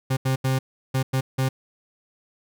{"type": "tone bursts at uneven times", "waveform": "40% pulse", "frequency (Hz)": 131.8, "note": "C3", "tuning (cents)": 13, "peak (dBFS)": -19, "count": 6, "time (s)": [[0.1, 0.17], [0.25, 0.36], [0.44, 0.59], [0.94, 1.03], [1.13, 1.21], [1.38, 1.49]], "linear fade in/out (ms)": 10, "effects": []}